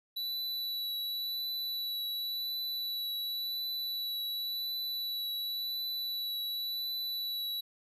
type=tone with vibrato; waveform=square; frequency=3951 Hz; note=B7; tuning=in tune; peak=-34 dBFS; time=0.16-7.61 s; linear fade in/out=10 ms; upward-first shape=triangle; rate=0.92 Hz; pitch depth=15 cents each way; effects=none